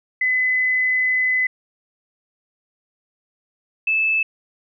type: tone pair in turn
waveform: sine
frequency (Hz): 2017 / 2621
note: B6 / E7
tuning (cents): +36 / -11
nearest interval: perfect fourth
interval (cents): 453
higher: second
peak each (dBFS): -16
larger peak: neither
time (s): 0.21-1.47 / 3.87-4.23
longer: first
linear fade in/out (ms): 5
effects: none